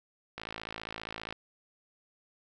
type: click train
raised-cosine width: 0.3 ms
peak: -22 dBFS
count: 53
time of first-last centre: 0.38-1.325 s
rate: 55 Hz
effects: none